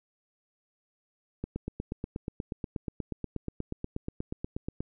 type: click train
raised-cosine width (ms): 3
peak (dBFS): -20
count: 29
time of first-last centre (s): 1.44-4.805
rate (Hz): 8.32
effects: none